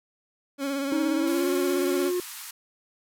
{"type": "tone with vibrato", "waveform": "30% pulse", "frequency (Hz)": 277.2, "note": "C#4", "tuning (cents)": 0, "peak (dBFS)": -24, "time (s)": [0.58, 2.12], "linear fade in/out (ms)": 50, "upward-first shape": "sine", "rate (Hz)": 17, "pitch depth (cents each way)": 39}
{"type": "tone with pitch glide", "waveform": "triangle", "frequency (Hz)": [314.2, 358.8], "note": ["D#4", "F4"], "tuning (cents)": [17, 47], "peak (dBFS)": -22, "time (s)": [0.92, 2.2], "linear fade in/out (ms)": 2, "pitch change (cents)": 230, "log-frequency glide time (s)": [1.15, 1.49]}
{"type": "band-pass noise", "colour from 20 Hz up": "white", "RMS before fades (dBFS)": -40, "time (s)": [1.27, 2.51], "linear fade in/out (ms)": 5, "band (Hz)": [890, 15000], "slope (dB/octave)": 48}
{"effects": []}